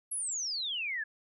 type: exponential sweep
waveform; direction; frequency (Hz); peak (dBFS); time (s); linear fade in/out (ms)
sine; down; 11380 to 1661.2; -32; 0.11-1.04; 10
effects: none